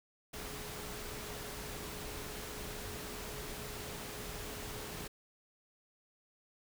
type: tone in noise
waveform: sine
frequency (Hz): 420.8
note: G#4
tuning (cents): +23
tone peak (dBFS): -51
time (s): 0.33-5.08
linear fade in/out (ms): 10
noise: pink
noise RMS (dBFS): -44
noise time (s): 0.33-5.08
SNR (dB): -10
effects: none